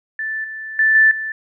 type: tone with level steps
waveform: sine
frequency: 1760 Hz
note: A6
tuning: in tune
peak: -21 / -27 / -11 / -8 / -22 dBFS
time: 0.19-1.32 s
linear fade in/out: 2 ms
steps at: 0.44 / 0.79 / 0.95 / 1.11 s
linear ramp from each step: 2 ms
effects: none